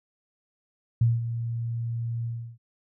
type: tone with ADSR envelope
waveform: sine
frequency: 116.54 Hz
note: A#2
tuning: in tune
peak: -16 dBFS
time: 1.01-2.58 s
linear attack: 5 ms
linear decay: 190 ms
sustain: -11 dB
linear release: 330 ms
effects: none